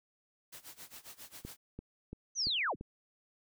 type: noise with tremolo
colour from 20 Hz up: white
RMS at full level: -48 dBFS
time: 0.52-1.57 s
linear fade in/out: 10 ms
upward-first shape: sine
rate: 7.4 Hz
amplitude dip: 90%
type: click train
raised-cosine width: 3 ms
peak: -30 dBFS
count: 5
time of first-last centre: 1.45-2.811 s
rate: 2.94 Hz
type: linear sweep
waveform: sine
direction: down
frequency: 6272 to 30.87 Hz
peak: -30 dBFS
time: 2.35-2.76 s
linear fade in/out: 50 ms
effects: none